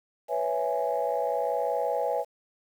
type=chord; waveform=sine; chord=C# minor seventh; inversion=third; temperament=equal; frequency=493.9 / 554.4 / 659.3 / 830.6 Hz; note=B4 / C#5 / E5 / G#5; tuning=0 / 0 / 0 / 0 cents; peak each=-30 dBFS; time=0.28-2.25 s; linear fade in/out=50 ms; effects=tanh soft clip ceiling -16 dBFS + 9-bit